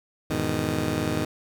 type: chord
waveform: 15% pulse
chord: E major seventh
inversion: none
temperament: just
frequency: 82.41 / 103.01 / 123.61 / 154.51 Hz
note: E2 / G#2 / B2 / D#3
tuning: 0 / -14 / +2 / -12 cents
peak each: -27 / -24 / -26 / -23 dBFS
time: 0.3-1.25 s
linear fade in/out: 5 ms
effects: none